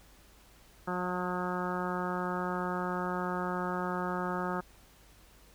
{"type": "harmonic tone", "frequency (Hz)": 180.3, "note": "F#3", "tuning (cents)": -45, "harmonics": [1, 2, 3, 4, 5, 6, 7, 8, 9], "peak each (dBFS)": [-36, -38, -41, -41, -39, -44, -38, -44, -45], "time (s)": [0.87, 4.61], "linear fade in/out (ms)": 10, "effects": ["added 50 Hz sine -60 dBFS peak until 5.54 s", "pink hiss -60 dBFS RMS until 5.54 s"]}